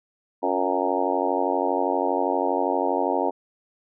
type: harmonic tone with a mistuned harmonic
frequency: 92.5 Hz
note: F#2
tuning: in tune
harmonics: 3 / 4 / 5 / 6 / 7 / 8 / 9 / 10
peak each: -29 / -29 / -29 / -29 / -29 / -29 / -29 / -29 dBFS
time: 0.42-3.31 s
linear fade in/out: 20 ms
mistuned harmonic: 4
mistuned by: -48 cents
effects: none